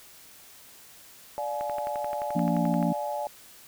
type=chord; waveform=sine; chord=D diminished; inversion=none; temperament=just; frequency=587.3 / 704.8 / 845.8 Hz; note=D5 / F5 / Ab5; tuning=0 / +16 / +31 cents; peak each=-32 / -36 / -32 dBFS; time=1.38-3.27 s; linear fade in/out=0 ms
type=click train; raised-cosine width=0.5 ms; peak=-24 dBFS; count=15; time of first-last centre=1.61-2.827 s; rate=11.5 Hz
type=harmonic tone; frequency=57.7 Hz; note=A#1; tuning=17 cents flat; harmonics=3 / 4 / 5; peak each=-26 / -28 / -30 dBFS; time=2.35-2.93 s; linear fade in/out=10 ms
effects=white hiss -51 dBFS RMS until 3.67 s